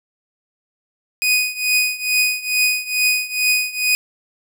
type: tone with tremolo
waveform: sawtooth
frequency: 2489 Hz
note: D#7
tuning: in tune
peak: -9 dBFS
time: 1.22-3.95 s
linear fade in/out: 0 ms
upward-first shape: triangle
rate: 2.3 Hz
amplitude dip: 90%
effects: none